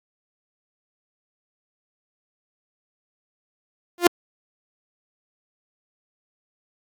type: tone with exponential growth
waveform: sawtooth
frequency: 349.3 Hz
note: F4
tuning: in tune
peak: -3 dBFS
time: 3.98-4.07 s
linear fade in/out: 1 ms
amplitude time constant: 18 ms
effects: Opus 48 kbps